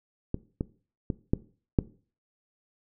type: clicks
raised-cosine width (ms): 3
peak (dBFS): -15 / -15 / -15 / -9 / -7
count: 5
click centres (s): 0.344 / 0.609 / 1.102 / 1.335 / 1.788
effects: noise-tail reverb RT60 0.4 s tail -19 dB re dry